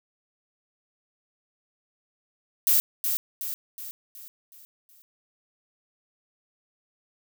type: noise with echo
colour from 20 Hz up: violet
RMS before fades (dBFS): -20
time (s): 2.67-2.8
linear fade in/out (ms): 0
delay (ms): 370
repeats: 6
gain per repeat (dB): -6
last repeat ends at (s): 5.02
effects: none